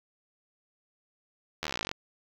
slowing click train, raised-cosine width 0.2 ms, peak -14 dBFS, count 18, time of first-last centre 1.63-1.914 s, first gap 12 ms, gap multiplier 1.04, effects low-pass 6000 Hz 12 dB/octave + 7-bit

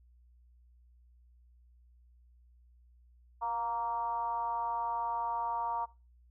sine tone with frequency modulation, 932.3 Hz, A#5, in tune, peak -31 dBFS, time 3.41-5.86 s, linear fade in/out 20 ms, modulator 226 Hz, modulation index 0.75, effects noise-tail reverb RT60 0.3 s tail -21 dB re dry + added 60 Hz sine -59 dBFS peak until 6.3 s

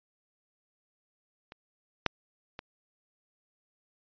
clicks, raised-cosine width 0.3 ms, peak -29 / -8 / -23 dBFS, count 3, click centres 1.521 / 2.063 / 2.591 s, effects resampled to 11025 Hz

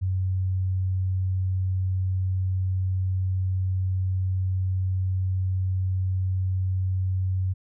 sine tone, 93.5 Hz, F#2, 19 cents sharp, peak -22 dBFS, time 0.01-7.54 s, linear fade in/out 20 ms, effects none

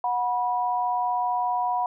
sine tone pair together, 731 / 975.8 Hz, F#5 / B5, -21 / -21 cents, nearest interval perfect fourth, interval 500 cents, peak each -25 dBFS, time 0.04-1.86 s, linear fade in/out 2 ms, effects none

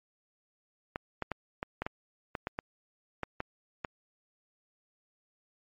clicks, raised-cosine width 0.5 ms, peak -18 dBFS, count 12, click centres 0.959 / 1.223 / 1.317 / 1.629 / 1.82 / 1.865 / 2.352 / 2.471 / 2.589 / 3.233 / 3.404 / 3.848 s, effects MP3 48 kbps

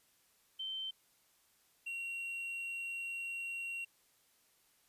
sine / triangle tone pair in turn, 3102 / 2745 Hz, G7 / F7, -19 / -31 cents, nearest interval major second, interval 212 cents, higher first, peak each -38 / -37 dBFS, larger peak second, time 0.59-0.91 / 1.86-3.85 s, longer second, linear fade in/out 10 ms, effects white hiss -71 dBFS RMS until 4.88 s + resampled to 32000 Hz

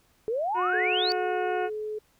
sine exponential sweep, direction up, 421.2 to 4695 Hz, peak -25 dBFS, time 0.28-1.12 s, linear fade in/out 0 ms
harmonic tone, 363 Hz, F#4, 33 cents flat, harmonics 1 / 2 / 3 / 4 / 5 / 6 / 7 / 8, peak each -30 / -29 / -43 / -35 / -44 / -47 / -44 / -50 dBFS, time 0.54-1.7 s, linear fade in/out 50 ms
sine tone, 427.5 Hz, A4, 50 cents flat, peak -30 dBFS, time 0.73-1.99 s, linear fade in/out 10 ms
effects pink hiss -65 dBFS RMS until 2.19 s

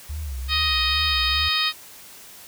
sine tone with vibrato, 70 Hz, C#2, 18 cents sharp, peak -27 dBFS, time 0.09-1.49 s, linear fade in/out 10 ms, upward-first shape sine, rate 2.4 Hz, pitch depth 170 cents each way
harmonic tone, 625 Hz, D#5, 8 cents sharp, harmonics 2 / 3 / 4 / 5 / 6 / 7 / 8, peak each -28 / -29 / -27 / -28 / -24 / -28 / -29 dBFS, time 0.48-1.73 s, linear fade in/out 50 ms
effects white hiss -44 dBFS RMS until 2.47 s

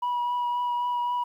sine tone with vibrato, 972 Hz, B5, 28 cents flat, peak -22 dBFS, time 0.02-1.24 s, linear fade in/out 10 ms, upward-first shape triangle, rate 3.8 Hz, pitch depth 16 cents each way, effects tanh soft clip ceiling -23 dBFS + 10-bit

